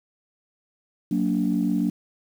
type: chord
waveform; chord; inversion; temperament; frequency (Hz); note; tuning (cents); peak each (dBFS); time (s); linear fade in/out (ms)
sine; Gb augmented; none; just; 185 / 231.2 / 289.1; Gb3 / Bb3 / D4; 0 / -14 / -27; -24; 1.11-1.9; 5
effects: tanh soft clip ceiling -12 dBFS + 8-bit